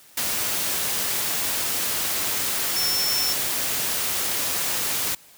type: tone in noise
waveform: sine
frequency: 5400 Hz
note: E8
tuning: 41 cents sharp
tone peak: -23 dBFS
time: 2.76-3.33 s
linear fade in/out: 5 ms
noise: white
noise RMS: -25 dBFS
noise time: 0.17-5.15 s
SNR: -1 dB
effects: white hiss -51 dBFS RMS until 5.37 s + high-pass 60 Hz 12 dB/octave